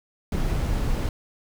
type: noise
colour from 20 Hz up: brown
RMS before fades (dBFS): -24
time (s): 0.32-1.09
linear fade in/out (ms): 2
effects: none